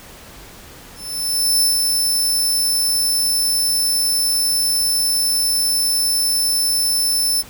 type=tone with ADSR envelope; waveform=20% pulse; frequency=5290 Hz; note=E8; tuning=5 cents sharp; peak=-7 dBFS; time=0.95-7.43 s; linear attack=670 ms; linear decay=140 ms; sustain=-3 dB; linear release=29 ms; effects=pink hiss -40 dBFS RMS until 7.49 s